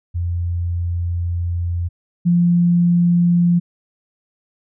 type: tone pair in turn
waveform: sine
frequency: 86.6 / 173.67 Hz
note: F2 / F3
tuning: -14 / -9 cents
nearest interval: octave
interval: 1205 cents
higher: second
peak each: -18 / -11 dBFS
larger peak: second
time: 0.14-1.89 / 2.25-3.6 s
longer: first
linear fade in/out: 20 ms
effects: none